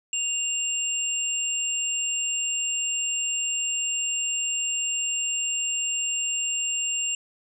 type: tone pair together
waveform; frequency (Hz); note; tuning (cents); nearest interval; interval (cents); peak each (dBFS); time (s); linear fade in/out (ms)
sine; 2794 / 7459; F7 / A#8; 0 / 0; octave + perfect fourth; 1700; -27; 0.13-7.15; 2
effects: none